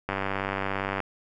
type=click train; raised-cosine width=0.5 ms; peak=-13 dBFS; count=90; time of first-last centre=0.09-1.003 s; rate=97.5 Hz; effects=none